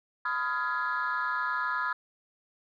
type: chord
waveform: sine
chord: F half-diminished seventh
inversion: second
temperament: just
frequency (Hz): 1005.8 / 1257.2 / 1396.9 / 1676.3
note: Cb6 / Eb6 / F6 / Ab6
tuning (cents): +31 / +18 / 0 / +16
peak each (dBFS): -32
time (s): 0.25-1.93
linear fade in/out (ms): 5
effects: tanh soft clip ceiling -22 dBFS